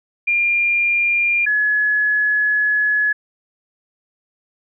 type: tone pair in turn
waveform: sine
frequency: 2400 / 1697.1 Hz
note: D7 / G#6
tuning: +37 / +37 cents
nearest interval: tritone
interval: 600 cents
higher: first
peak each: -14 dBFS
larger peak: neither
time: 0.27-1.46 / 1.46-3.13 s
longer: second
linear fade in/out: 10 ms
effects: none